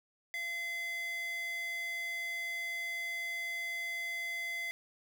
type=tone with high-pass filter; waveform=square; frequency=684 Hz; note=F5; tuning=36 cents flat; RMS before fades=-38 dBFS; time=0.34-4.71 s; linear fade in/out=0 ms; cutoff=1800 Hz; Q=7; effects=none